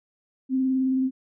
sine tone with vibrato, 261.6 Hz, C4, in tune, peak -20 dBFS, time 0.49-1.11 s, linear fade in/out 50 ms, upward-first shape sine, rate 19 Hz, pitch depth 21 cents each way, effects none

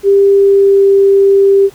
sine tone with pitch glide, 396.9 to 394.2 Hz, G4 to G4, +22 to +10 cents, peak -4 dBFS, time 0.03-1.7 s, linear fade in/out 50 ms, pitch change -12 cents, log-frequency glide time 0.3-0.87 s, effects pink hiss -41 dBFS RMS until 1.74 s

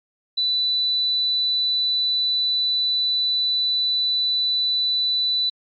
sine tone, 3980 Hz, B7, 13 cents sharp, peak -18 dBFS, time 0.37-5.5 s, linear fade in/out 10 ms, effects MP3 48 kbps

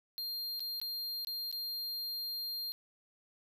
square tone with dropouts, 4200 Hz, C8, 6 cents sharp, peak -37 dBFS, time 0.18-2.72 s, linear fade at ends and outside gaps 0 ms, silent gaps 0.595-0.604 / 0.8-0.815 / 1.248-1.271 / 1.514-1.526 s, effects none

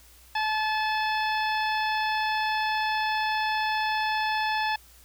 harmonic tone, 865 Hz, A5, 30 cents flat, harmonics 1 / 2 / 3 / 4 / 5 / 6, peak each -26 / -30 / -34 / -37 / -40 / -40 dBFS, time 0.35-4.76 s, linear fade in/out 5 ms, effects added 60 Hz sine -55 dBFS peak until 5.04 s + white hiss -55 dBFS RMS until 5.04 s

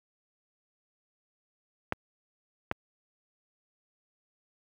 clicks, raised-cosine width 0.5 ms, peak -12 dBFS, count 2, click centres 1.924 / 2.714 s, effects high-pass 60 Hz 12 dB/octave + 9-bit

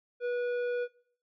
triangle tone with tanh clipping, 486.9 Hz, B4, 25 cents flat, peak -31 dBFS, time 0.2-0.88 s, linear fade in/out 50 ms, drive 14 dB, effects noise-tail reverb RT60 0.5 s tail -19 dB re dry

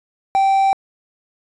triangle tone with quantisation, 779 Hz, G5, 11 cents flat, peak -10 dBFS, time 0.35-0.73 s, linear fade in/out 0 ms, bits 6, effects resampled to 22050 Hz

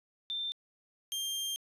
sine / sawtooth tone pair in turn, 3576 / 3186 Hz, A7 / G7, +27 / +27 cents, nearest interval major second, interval 200 cents, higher first, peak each -33 / -30 dBFS, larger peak second, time 0.3-0.52 / 1.12-1.56 s, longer second, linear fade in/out 0 ms, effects resampled to 32000 Hz + 12-bit

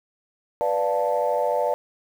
sine chord, B half-diminished seventh, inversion none, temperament equal, 493.9 / 587.3 / 698.5 / 880 Hz, B4 / D5 / F5 / A5, 0 / 0 / 0 / 0 cents, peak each -25 / -23 / -27 / -26 dBFS, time 0.61-1.74 s, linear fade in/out 0 ms, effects tanh soft clip ceiling -11 dBFS + 8-bit

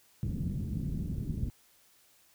white low-pass noise, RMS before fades -34 dBFS, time 0.23-1.5 s, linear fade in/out 0 ms, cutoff 210 Hz, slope 24 dB/octave, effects white hiss -64 dBFS RMS until 2.34 s

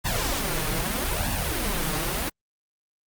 pink noise with flanger, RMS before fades -26 dBFS, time 0.04-2.3 s, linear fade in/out 20 ms, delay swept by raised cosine 1.1 to 6.5 ms, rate 0.79 Hz, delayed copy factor +0.85, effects Opus 48 kbps

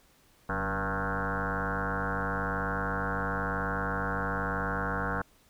sine tone with frequency modulation, 784 Hz, G5, in tune, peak -28 dBFS, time 0.49-5.22 s, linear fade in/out 5 ms, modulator 101 Hz, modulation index 7.9, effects pink hiss -63 dBFS RMS until 5.49 s

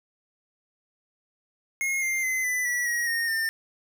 square tone with pitch steps, 2155 / 2101 / 2048 / 1996.8 / 1946.7 / 1897.8 / 1850.2 / 1803.8 Hz, C#7 / C7 / C7 / B6 / B6 / A#6 / A#6 / A6, -49 / +7 / -38 / +19 / -25 / +31 / -13 / +43 cents, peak -25 dBFS, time 1.81-3.49 s, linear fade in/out 0 ms, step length 210 ms, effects none

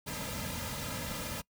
pink noise with comb filter, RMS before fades -38 dBFS, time 0.06-1.42 s, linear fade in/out 20 ms, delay 2.7 ms, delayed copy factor -0.85, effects noise-tail reverb RT60 0.1 s tail -23 dB re dry

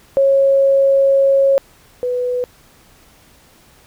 sine tone pair in turn, 547 / 495.4 Hz, C#5 / B4, -23 / +5 cents, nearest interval major second, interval 172 cents, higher first, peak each -9 / -16 dBFS, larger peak first, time 0.17-1.58 / 2.03-2.44 s, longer first, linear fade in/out 0 ms, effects pink hiss -49 dBFS RMS until 3.86 s

